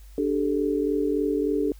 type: chord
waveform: sine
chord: D suspended fourth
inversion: none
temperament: equal with one note detuned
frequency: 293.7 / 392 / 435.4 Hz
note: D4 / G4 / A4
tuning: 0 / 0 / -18 cents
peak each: -25 / -27 / -26 dBFS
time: 0.18-1.72 s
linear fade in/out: 2 ms
effects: added 50 Hz sine -43 dBFS peak until 1.79 s + white hiss -58 dBFS RMS until 1.79 s